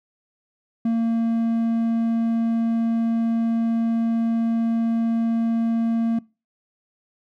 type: tone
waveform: triangle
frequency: 228.9 Hz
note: A#3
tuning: 31 cents flat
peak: -16 dBFS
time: 0.85-6.19 s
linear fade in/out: 5 ms
effects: noise-tail reverb RT60 0.3 s tail -23 dB re dry